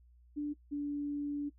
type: tone pair in turn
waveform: sine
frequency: 293.7 / 289.2 Hz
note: D4 / D4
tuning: 0 / -27 cents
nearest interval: unison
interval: 27 cents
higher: first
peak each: -33 / -33 dBFS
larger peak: neither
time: 0.36-0.54 / 0.71-1.5 s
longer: second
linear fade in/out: 20 ms
effects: noise-tail reverb RT60 0.1 s tail -21 dB re dry + added 60 Hz sine -59 dBFS peak until 1.58 s